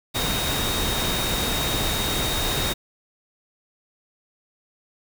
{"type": "tone in noise", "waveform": "sine", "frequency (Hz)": 3729, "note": "A#7", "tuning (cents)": 0, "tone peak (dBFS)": -28, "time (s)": [0.14, 2.74], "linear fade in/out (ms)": 20, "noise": "pink", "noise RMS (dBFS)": -25, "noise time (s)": [0.14, 2.74], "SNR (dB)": -6, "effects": []}